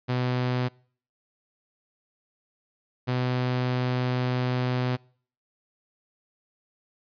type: tone pair in turn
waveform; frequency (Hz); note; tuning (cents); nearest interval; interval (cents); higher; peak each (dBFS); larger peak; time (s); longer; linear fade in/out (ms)
sawtooth; 125.3 / 125.76; B2 / B2; +25 / +32; unison; 7; second; -20; neither; 0.08-0.69 / 3.07-4.97; second; 20
effects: noise-tail reverb RT60 0.5 s tail -25 dB re dry + resampled to 11025 Hz